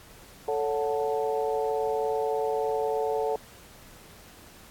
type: harmonic tone with a mistuned harmonic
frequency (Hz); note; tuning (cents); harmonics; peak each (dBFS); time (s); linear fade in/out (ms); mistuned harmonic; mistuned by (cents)
146.83; D3; 0; 3 / 4 / 5 / 6; -27 / -32 / -32 / -34; 0.48-3.36; 2; 4; -71
effects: pink hiss -51 dBFS RMS until 4.7 s + AAC 64 kbps